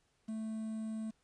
triangle tone with quantisation, 220 Hz, A3, in tune, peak -35 dBFS, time 0.28-1.11 s, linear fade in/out 10 ms, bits 10, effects pink hiss -75 dBFS RMS until 1.23 s + resampled to 22050 Hz

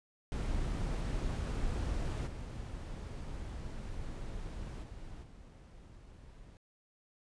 brown noise with level steps, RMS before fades -35 / -42 / -47 / -53 dBFS, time 0.32-6.57 s, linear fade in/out 0 ms, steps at 2.26 / 4.82 / 5.22 s, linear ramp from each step 20 ms, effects resampled to 22050 Hz

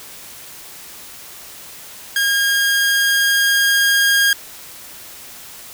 sawtooth tone with level ramp, 1623 Hz, G#6, 40 cents flat, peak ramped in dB -11 to -8 dBFS, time 2.16-4.33 s, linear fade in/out 2 ms, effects white hiss -37 dBFS RMS until 5.73 s

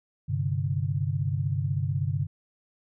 sine chord, G suspended fourth, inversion none, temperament equal, 98 / 130.81 / 146.83 Hz, G2 / C3 / D3, 0 / 0 / 0 cents, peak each -29 dBFS, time 0.28-2.27 s, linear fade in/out 20 ms, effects none

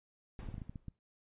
brown noise with exponential decay, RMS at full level -42 dBFS, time 0.39-0.99 s, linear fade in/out 1 ms, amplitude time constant 130 ms
clicks, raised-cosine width 5 ms, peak -31 dBFS, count 7, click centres 0.488 / 0.542 / 0.581 / 0.618 / 0.695 / 0.758 / 0.883 s
effects noise-tail reverb RT60 0.1 s tail -24 dB re dry + resampled to 8000 Hz

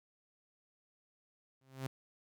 sawtooth tone with exponential growth, 132.8 Hz, C3, 26 cents sharp, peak -31 dBFS, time 1.61-1.87 s, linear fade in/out 5 ms, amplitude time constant 56 ms, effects none

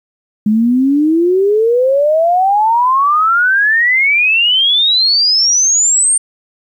sine exponential sweep, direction up, 207.7 to 8880 Hz, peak -8 dBFS, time 0.46-6.18 s, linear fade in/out 5 ms, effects 8-bit

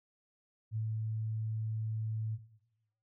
sine tone, 110 Hz, A2, in tune, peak -32 dBFS, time 0.71-2.39 s, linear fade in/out 50 ms, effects noise-tail reverb RT60 1.0 s tail -17 dB re dry

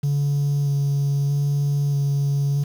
triangle tone with vibrato, 141.9 Hz, C#3, 41 cents sharp, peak -15 dBFS, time 0.03-2.64 s, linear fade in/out 10 ms, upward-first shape square, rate 0.79 Hz, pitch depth 11 cents each way, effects tanh soft clip ceiling -13 dBFS + 7-bit

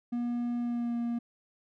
triangle tone with pitch glide, 240 to 236.1 Hz, B3 to A#3, -49 to +22 cents, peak -27 dBFS, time 0.12-1.19 s, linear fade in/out 10 ms, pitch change -29 cents, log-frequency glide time 0.59-0.96 s, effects none

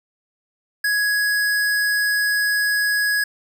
square tone, 1669 Hz, G#6, 8 cents sharp, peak -18 dBFS, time 0.84-3.24 s, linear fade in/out 5 ms, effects none

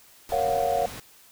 pink noise, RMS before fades -39 dBFS, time 0.29-1 s, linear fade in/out 2 ms
sine chord, Gb major seventh, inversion first, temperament equal, 466.2 / 554.4 / 698.5 / 740 Hz, Bb4 / Db5 / F5 / Gb5, 0 / 0 / 0 / 0 cents, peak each -30 / -27 / -25 / -28 dBFS, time 0.32-0.86 s, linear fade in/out 2 ms
effects white hiss -54 dBFS RMS until 1.31 s

